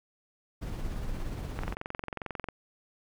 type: noise with tremolo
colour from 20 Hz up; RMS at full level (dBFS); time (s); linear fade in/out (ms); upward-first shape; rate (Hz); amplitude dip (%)
brown; -33; 0.61-1.75; 20; triangle; 17; 40
type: click train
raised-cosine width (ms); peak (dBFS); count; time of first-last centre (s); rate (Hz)
0.5; -20; 21; 1.59-2.487; 22.3
effects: none